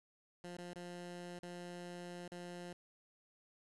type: tone with dropouts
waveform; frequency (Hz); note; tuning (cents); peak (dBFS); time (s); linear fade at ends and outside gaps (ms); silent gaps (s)
15% pulse; 176; F3; +14; -40; 0.44-2.73; 2; 0.569-0.584 / 0.734-0.758 / 1.39-1.43 / 2.279-2.318
effects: resampled to 24000 Hz + 11-bit